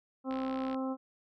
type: harmonic tone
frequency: 263 Hz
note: C4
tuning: 9 cents sharp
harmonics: 1 / 2 / 3 / 4 / 5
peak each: -33 / -39 / -43 / -45 / -47 dBFS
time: 0.24-0.97 s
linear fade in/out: 50 ms
type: click train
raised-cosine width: 0.3 ms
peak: -29 dBFS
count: 29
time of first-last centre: 0.31-0.745 s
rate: 64.4 Hz
effects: none